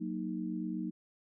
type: chord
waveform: sine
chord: D# minor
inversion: first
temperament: equal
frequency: 185 / 233.1 / 311.1 Hz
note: F#3 / A#3 / D#4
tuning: 0 / 0 / 0 cents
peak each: -38 / -39 / -38 dBFS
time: 0-0.91 s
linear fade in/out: 20 ms
effects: none